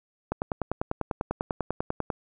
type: click train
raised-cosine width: 1 ms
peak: -13 dBFS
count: 19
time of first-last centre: 0.32-2.102 s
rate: 10.1 Hz
effects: none